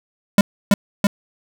square tone with echo, 201.7 Hz, G3, 50 cents sharp, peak -8 dBFS, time 0.38-0.41 s, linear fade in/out 2 ms, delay 330 ms, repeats 2, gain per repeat -2 dB, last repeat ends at 1.07 s, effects none

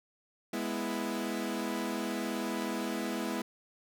sawtooth chord, E major, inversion first, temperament equal, 207.7 / 246.9 / 329.6 Hz, G#3 / B3 / E4, 0 / 0 / 0 cents, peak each -33 dBFS, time 0.53-3.42 s, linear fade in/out 5 ms, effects none

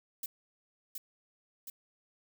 violet noise with echo, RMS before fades -38 dBFS, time 0.23-0.26 s, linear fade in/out 2 ms, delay 720 ms, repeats 2, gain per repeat -3 dB, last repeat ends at 1.7 s, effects none

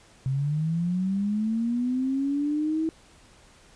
sine linear sweep, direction up, 129.9 to 324.1 Hz, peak -23 dBFS, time 0.26-2.89 s, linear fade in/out 0 ms, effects pink hiss -55 dBFS RMS until 3.75 s + resampled to 22050 Hz

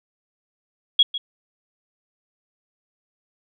sine tone with echo, 3322 Hz, G#7, in tune, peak -10 dBFS, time 0.99-1.03 s, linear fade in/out 5 ms, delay 150 ms, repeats 1, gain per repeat -14 dB, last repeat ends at 1.18 s, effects none

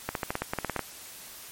clicks, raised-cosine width 0.5 ms, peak -13 dBFS, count 12, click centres 0.09 / 0.152 / 0.232 / 0.305 / 0.354 / 0.42 / 0.535 / 0.587 / 0.647 / 0.697 / 0.763 / 0.793 s, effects white hiss -45 dBFS RMS until 1.51 s + MP3 64 kbps

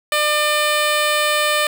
10% pulse tone, 600 Hz, D5, 37 cents sharp, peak -7 dBFS, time 0.12-1.67 s, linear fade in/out 2 ms, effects none

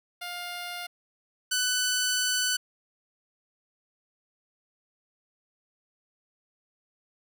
10% pulse tone pair in turn, 706 / 1496 Hz, F5 / F#6, +19 / +19 cents, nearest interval octave + minor second, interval 1300 cents, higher second, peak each -26 / -16 dBFS, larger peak second, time 0.21-0.87 / 1.51-2.57 s, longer second, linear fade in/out 10 ms, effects none

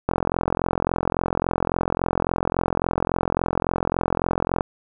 click train, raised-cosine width 1 ms, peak -6 dBFS, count 198, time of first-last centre 0.09-4.608 s, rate 43.6 Hz, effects none

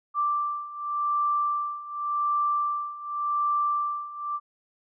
sine beating tone pair, 1174.7 / 1175.58 Hz, D6 / D6, 0 / +1 cents, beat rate 0.88 Hz, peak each -29 / -26 dBFS, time 0.14-4.4 s, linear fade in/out 50 ms, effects none

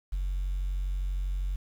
sine tone with ADSR envelope, 46.25 Hz, F#1, in tune, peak -23 dBFS, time 0.12-1.56 s, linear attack 15 ms, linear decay 22 ms, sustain -3 dB, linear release 5 ms, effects tanh soft clip ceiling -25 dBFS + 9-bit

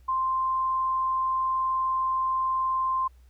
sine tone, 1046.5 Hz, C6, in tune, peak -23 dBFS, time 0.08-3.08 s, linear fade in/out 10 ms, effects added 62 Hz sine -51 dBFS peak until 3.29 s + pink hiss -68 dBFS RMS until 3.29 s

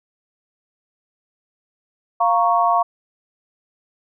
sine chord, Bb minor, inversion second, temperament equal, 698.5 / 932.3 / 1108.7 Hz, F5 / Bb5 / Db6, 0 / 0 / 0 cents, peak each -17 / -20 / -18 dBFS, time 2.2-2.83 s, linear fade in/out 10 ms, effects none

